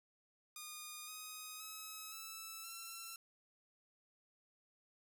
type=tone with pitch steps; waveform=5% pulse; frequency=1223 / 1253 / 1283.8 / 1315.3 / 1347.6 Hz; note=D#6 / D#6 / E6 / E6 / E6; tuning=-30 / +12 / -46 / -4 / +38 cents; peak=-36 dBFS; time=0.56-3.16 s; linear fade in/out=2 ms; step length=520 ms; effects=none